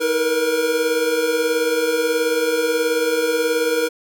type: tone cluster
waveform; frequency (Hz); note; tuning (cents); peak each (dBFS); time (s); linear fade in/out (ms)
square; 319.2 / 459.9 / 478.4; D#4 / A#4 / A#4; +44 / -23 / +45; -27 / -25 / -19; 0-3.89; 20
effects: none